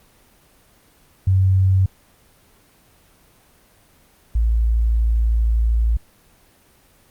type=tone pair in turn; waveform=sine; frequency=94.7 / 56.31 Hz; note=F#2 / A1; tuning=+41 / +41 cents; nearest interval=major sixth; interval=900 cents; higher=first; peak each=-12 / -14 dBFS; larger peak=first; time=1.27-1.86 / 4.35-5.97 s; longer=second; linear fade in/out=5 ms; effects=pink hiss -54 dBFS RMS until 7.1 s + Opus 24 kbps